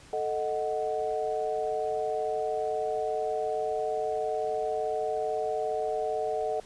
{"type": "chord", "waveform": "sine", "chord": "D# diminished", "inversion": "second", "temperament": "equal", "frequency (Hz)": [440, 622.3, 740], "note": ["A4", "D#5", "F#5"], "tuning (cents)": [0, 0, 0], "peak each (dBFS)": [-31, -32, -32], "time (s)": [0.13, 6.6], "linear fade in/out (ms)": 2, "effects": ["pink hiss -53 dBFS RMS until 6.65 s", "resampled to 22050 Hz"]}